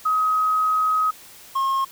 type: tone pair in turn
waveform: sine / triangle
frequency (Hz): 1265 / 1076.2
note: D#6 / C6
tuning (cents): +28 / +48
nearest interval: minor third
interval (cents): 280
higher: first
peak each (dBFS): -17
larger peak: neither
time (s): 0.05-1.11 / 1.55-1.85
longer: first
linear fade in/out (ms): 10
effects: white hiss -45 dBFS RMS until 1.91 s